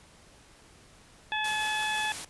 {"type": "harmonic tone", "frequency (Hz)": 858, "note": "A5", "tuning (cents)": -44, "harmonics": [1, 2, 3, 4], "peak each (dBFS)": [-32, -32, -35, -35], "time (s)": [1.32, 2.12], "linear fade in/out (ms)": 0}
{"type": "noise with tremolo", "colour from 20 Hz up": "white", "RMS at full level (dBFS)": -37, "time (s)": [1.44, 2.25], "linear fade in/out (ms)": 5, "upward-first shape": "triangle", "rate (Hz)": 5.8, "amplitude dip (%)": 25}
{"effects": ["pink hiss -56 dBFS RMS until 2.29 s", "resampled to 24000 Hz"]}